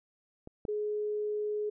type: clicks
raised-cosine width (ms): 2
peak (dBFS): -31 / -24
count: 2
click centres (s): 0.474 / 0.652
type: tone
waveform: sine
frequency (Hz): 420.5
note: G#4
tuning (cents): +22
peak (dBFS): -30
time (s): 0.68-1.7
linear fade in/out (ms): 10
effects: none